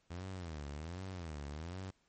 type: tone with vibrato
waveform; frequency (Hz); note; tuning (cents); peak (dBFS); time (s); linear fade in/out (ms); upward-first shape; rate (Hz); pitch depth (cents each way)
sawtooth; 82.41; E2; 0; -38; 0.1-1.91; 10; sine; 1.3; 250
effects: pink hiss -75 dBFS RMS until 2.08 s + MP3 32 kbps